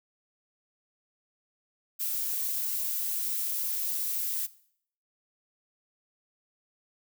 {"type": "noise", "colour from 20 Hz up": "violet", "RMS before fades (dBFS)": -31, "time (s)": [1.99, 4.47], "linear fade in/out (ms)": 20, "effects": ["noise-tail reverb RT60 0.6 s tail -18 dB re dry"]}